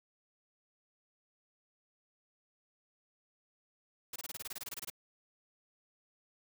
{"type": "noise bursts", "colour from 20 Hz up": "white", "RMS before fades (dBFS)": -42, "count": 15, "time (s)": [4.13, 4.901], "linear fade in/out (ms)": 5, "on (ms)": 29, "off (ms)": 24, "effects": []}